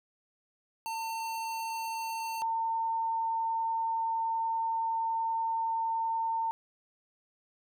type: tone pair in turn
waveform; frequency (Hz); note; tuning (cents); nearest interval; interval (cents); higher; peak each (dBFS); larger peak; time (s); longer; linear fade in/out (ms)
square / sine; 902 / 905.3; A5 / A5; +43 / +49; unison; 6; second; -34 / -28; second; 0.86-2.42 / 2.42-6.51; second; 0
effects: none